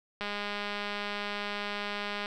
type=click train; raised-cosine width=0.3 ms; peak=-19 dBFS; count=421; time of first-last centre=0.21-2.259 s; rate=205 Hz; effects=none